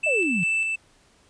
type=tone with tremolo; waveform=triangle; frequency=2646 Hz; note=E7; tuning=6 cents sharp; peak=-19 dBFS; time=0.03-0.76 s; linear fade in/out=10 ms; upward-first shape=square; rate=2.5 Hz; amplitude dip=30%
type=exponential sweep; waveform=sine; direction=down; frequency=653 to 160 Hz; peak=-23 dBFS; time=0.06-0.44 s; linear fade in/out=10 ms
effects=pink hiss -59 dBFS RMS until 1.29 s + resampled to 22050 Hz